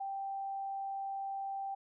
sine tone, 784 Hz, G5, in tune, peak -36 dBFS, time 0-1.75 s, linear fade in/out 10 ms, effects none

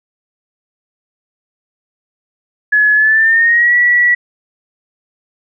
sine tone with pitch glide, 1700 to 1941.5 Hz, G#6 to B6, +40 to -30 cents, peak -7 dBFS, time 2.72-4.15 s, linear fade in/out 10 ms, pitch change +230 cents, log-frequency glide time 2.94-3.75 s, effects none

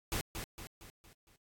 pink noise with echo, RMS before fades -35 dBFS, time 0.12-0.21 s, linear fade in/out 0 ms, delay 230 ms, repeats 5, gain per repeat -6 dB, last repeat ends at 1.36 s, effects AAC 64 kbps

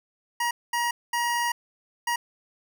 25% pulse tone bursts at uneven times, 951 Hz, A#5, 34 cents sharp, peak -20 dBFS, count 4, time 0.4-0.51 / 0.73-0.91 / 1.13-1.52 / 2.07-2.16 s, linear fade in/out 5 ms, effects none

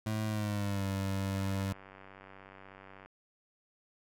25% pulse tone with pitch glide, 108.5 to 97.22 Hz, A2 to G2, -24 to -14 cents, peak -28 dBFS, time 0.06-1.73 s, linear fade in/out 5 ms, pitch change -190 cents, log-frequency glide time 0.27-0.86 s
click train, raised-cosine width 0.5 ms, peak -36 dBFS, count 166, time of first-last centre 1.35-3.06 s, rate 96.5 Hz
effects none

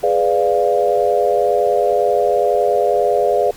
sine chord, G# diminished seventh, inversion none, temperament equal with one note detuned, 415.3 / 497.3 / 587.3 / 698.5 Hz, G#4 / B4 / D5 / F5, 0 / +12 / 0 / 0 cents, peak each -18 dBFS, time 0.03-3.51 s, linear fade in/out 5 ms, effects pink hiss -41 dBFS RMS until 3.56 s + Opus 48 kbps

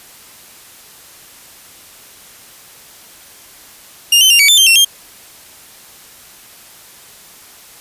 sawtooth tone with pitch steps, 2817 / 3064 / 2794 / 2268 / 3539 / 3146 / 2717 / 3201 Hz, F7 / G7 / F7 / C#7 / A7 / G7 / F7 / G7, +14 / -40 / 0 / +39 / +9 / +6 / -48 / +36 cents, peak -3 dBFS, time 4.12-4.848 s, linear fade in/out 5 ms, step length 91 ms, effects white hiss -40 dBFS RMS until 7.8 s + resampled to 32000 Hz

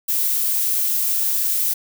violet noise, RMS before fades -20 dBFS, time 0.08-1.74 s, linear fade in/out 10 ms, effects none

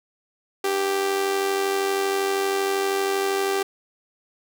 sawtooth tone with amplitude modulation, 392 Hz, G4, in tune, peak -15 dBFS, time 0.64-3.63 s, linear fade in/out 5 ms, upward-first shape sine, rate 92.7 Hz, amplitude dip 50%, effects none

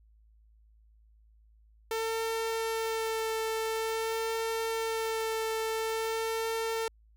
sawtooth tone with vibrato, 447.7 Hz, A4, 30 cents sharp, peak -26 dBFS, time 1.91-6.88 s, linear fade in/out 2 ms, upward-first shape sine, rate 0.48 Hz, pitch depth 13 cents each way, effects added 54 Hz sine -58 dBFS peak until 7.16 s

